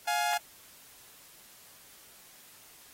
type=tone pair together; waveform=sawtooth; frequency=704.7 / 838 Hz; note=F5 / G#5; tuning=+15 / +15 cents; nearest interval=minor third; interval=300 cents; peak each=-26 dBFS; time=0.07-0.38 s; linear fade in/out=10 ms; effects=white hiss -55 dBFS RMS until 2.93 s + AAC 48 kbps